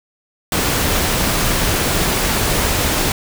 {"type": "noise", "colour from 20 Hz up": "pink", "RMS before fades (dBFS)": -17, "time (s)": [0.52, 3.12], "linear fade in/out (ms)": 2, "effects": []}